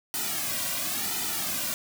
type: noise with flanger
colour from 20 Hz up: white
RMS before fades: -30 dBFS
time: 0.14-1.74 s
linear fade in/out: 0 ms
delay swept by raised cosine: 1.8 to 2.34 ms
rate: 0.95 Hz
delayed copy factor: -0.9
effects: none